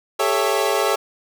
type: chord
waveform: 25% pulse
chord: A dominant seventh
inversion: third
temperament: equal with one note detuned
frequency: 397.5 / 440 / 554.4 / 659.3 Hz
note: G4 / A4 / C#5 / E5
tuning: +24 / 0 / 0 / 0 cents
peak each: -19 / -19 / -19 / -21 dBFS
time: 0.19-0.96 s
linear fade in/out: 10 ms
effects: none